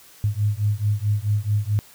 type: beating tone pair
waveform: sine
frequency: 102.1 / 106.7 Hz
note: G#2 / G#2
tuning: -29 / +47 cents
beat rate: 4.6 Hz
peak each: -22 dBFS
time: 0.24-1.79 s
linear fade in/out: 0 ms
effects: white hiss -49 dBFS RMS until 1.94 s